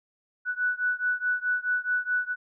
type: beating tone pair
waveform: sine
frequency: 1480 / 1484.7 Hz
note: F#6 / F#6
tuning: 0 / +6 cents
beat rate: 4.7 Hz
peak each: -27 / -28 dBFS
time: 0.45-2.36 s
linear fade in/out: 50 ms
effects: none